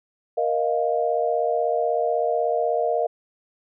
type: chord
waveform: sine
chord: Bb suspended fourth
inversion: none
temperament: equal with one note detuned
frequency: 469.9 / 622.3 / 698.5 Hz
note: Bb4 / Eb5 / F5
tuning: +14 / 0 / 0 cents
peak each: -24 dBFS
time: 0.37-3.07 s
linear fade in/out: 10 ms
effects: none

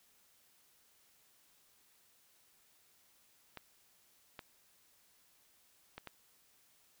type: clicks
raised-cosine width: 0.3 ms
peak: -29 dBFS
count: 4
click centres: 3.573 / 4.392 / 5.98 / 6.073 s
effects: white hiss -69 dBFS RMS until 7 s

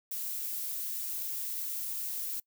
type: noise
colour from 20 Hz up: violet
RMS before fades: -36 dBFS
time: 0.11-2.4 s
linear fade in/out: 5 ms
effects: noise-tail reverb RT60 0.1 s tail -24 dB re dry

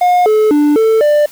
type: tone with pitch steps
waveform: triangle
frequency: 717 / 430.7 / 295.1 / 443.8 / 593 Hz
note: F5 / A4 / D4 / A4 / D5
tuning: +45 / -37 / +8 / +15 / +17 cents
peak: -5 dBFS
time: 0.01-1.26 s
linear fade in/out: 5 ms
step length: 250 ms
effects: white hiss -38 dBFS RMS until 1.31 s

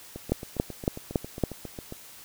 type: two click trains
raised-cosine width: 2 ms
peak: -23 / -9 dBFS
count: 14 / 5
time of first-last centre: 0.16-1.924 / 0.32-1.437 s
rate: 7.37 / 3.58 Hz
effects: white hiss -48 dBFS RMS until 2.24 s

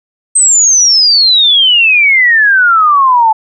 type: exponential sweep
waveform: sine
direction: down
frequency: 8372 to 860 Hz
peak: -4 dBFS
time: 0.35-3.33 s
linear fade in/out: 10 ms
effects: none

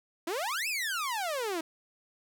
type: exponential two-way sweep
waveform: sawtooth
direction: up then down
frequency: 311.1 to 2687 to 311.1 Hz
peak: -27 dBFS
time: 0.27-1.61 s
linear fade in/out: 5 ms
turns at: 0.68 s
effects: none

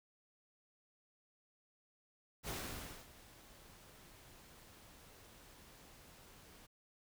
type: noise with ADSR envelope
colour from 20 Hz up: pink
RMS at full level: -42 dBFS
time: 2.43-6.67 s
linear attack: 55 ms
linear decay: 580 ms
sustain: -18 dB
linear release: 17 ms
effects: none

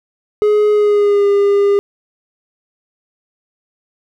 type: tone with pitch glide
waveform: triangle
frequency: 420 to 403.1 Hz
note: G#4 to G4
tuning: +19 to +48 cents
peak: -7 dBFS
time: 0.42-1.79 s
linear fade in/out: 0 ms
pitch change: -71 cents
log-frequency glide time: 0.72-1.27 s
effects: none

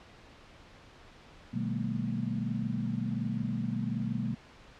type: tone cluster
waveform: sine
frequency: 122.1 / 150.3 / 188.8 / 214.3 / 235.6 Hz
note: B2 / D3 / F#3 / A3 / A#3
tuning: -19 / +40 / +35 / -45 / +19 cents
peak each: -36 / -39 / -37 / -35 / -36 dBFS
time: 1.53-4.35 s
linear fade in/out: 10 ms
effects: pink hiss -54 dBFS RMS until 4.79 s + low-pass 4000 Hz 12 dB/octave

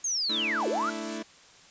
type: linear two-way sweep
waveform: sine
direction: down then up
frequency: 6660 to 329.6 to 1466 Hz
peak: -26 dBFS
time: 0.04-0.9 s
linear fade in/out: 5 ms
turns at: 0.68 s
type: chord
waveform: sawtooth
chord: A suspended fourth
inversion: none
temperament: equal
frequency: 220 / 293.7 / 329.6 Hz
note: A3 / D4 / E4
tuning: 0 / 0 / 0 cents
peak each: -33 / -36 / -33 dBFS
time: 0.29-1.23 s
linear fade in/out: 10 ms
type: noise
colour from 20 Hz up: blue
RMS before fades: -39 dBFS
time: 0.6-1.18 s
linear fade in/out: 2 ms
effects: white hiss -54 dBFS RMS until 1.7 s + resampled to 16000 Hz

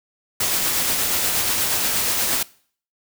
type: noise with tremolo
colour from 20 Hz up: white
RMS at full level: -20 dBFS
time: 0.4-2.43 s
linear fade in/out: 5 ms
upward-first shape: sine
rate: 8.4 Hz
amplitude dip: 25%
effects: noise-tail reverb RT60 0.5 s tail -21 dB re dry

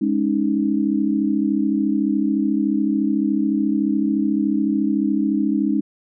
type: chord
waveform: sine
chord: Ab suspended fourth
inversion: none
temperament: equal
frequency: 207.7 / 277.2 / 311.1 Hz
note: Ab3 / Db4 / Eb4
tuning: 0 / 0 / 0 cents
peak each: -21 dBFS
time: 0.01-5.81 s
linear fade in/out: 10 ms
effects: none

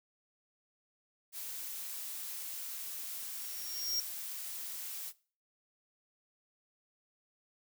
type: noise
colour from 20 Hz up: blue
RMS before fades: -42 dBFS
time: 1.32-5.13 s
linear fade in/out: 50 ms
type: tone with exponential growth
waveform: square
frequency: 5588 Hz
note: F8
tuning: in tune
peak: -30 dBFS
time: 3.12-4 s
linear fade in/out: 2 ms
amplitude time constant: 190 ms
effects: noise-tail reverb RT60 0.4 s tail -20 dB re dry

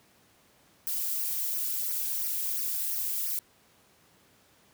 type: noise with flanger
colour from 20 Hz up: violet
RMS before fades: -31 dBFS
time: 0.87-3.39 s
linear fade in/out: 0 ms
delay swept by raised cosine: 0.26 to 2.96 ms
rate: 2.9 Hz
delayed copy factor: -0.95
effects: pink hiss -62 dBFS RMS until 4.73 s + high-pass 100 Hz 12 dB/octave

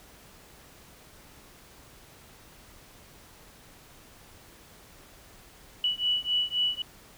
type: beating tone pair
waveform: sine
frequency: 2950 / 2953.8 Hz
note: F#7 / F#7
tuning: -6 / -4 cents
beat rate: 3.8 Hz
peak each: -28 dBFS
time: 5.84-6.82 s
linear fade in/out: 2 ms
effects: pink hiss -53 dBFS RMS until 7.17 s

